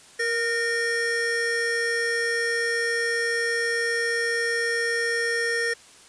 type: tone pair together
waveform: square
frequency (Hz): 468.7 / 1834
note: A#4 / A#6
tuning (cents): +9 / -29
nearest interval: 2 octaves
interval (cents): 2362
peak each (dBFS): -28 / -25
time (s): 0.19-5.74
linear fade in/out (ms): 10
effects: white hiss -50 dBFS RMS until 6.08 s + resampled to 22050 Hz